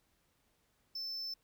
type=tone; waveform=triangle; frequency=5290 Hz; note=E8; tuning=5 cents sharp; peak=-37 dBFS; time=0.95-1.34 s; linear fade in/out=5 ms; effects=pink hiss -75 dBFS RMS until 1.43 s